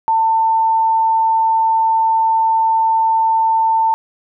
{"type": "tone", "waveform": "sine", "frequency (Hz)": 895, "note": "A5", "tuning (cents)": 29, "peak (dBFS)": -11, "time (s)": [0.08, 3.94], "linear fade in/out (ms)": 0, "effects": []}